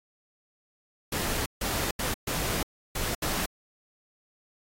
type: noise bursts at uneven times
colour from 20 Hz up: pink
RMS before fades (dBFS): -30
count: 6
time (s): 1.12-1.46 / 1.61-1.91 / 1.99-2.14 / 2.27-2.63 / 2.95-3.15 / 3.22-3.46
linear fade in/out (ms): 5
effects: AAC 48 kbps